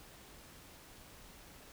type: silence
effects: pink hiss -56 dBFS RMS until 1.72 s